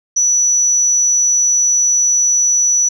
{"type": "tone", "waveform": "sine", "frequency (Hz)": 5920, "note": "F#8", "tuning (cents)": 0, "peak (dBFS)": -9, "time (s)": [0.16, 2.89], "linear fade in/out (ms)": 10, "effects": ["tanh soft clip ceiling -6 dBFS"]}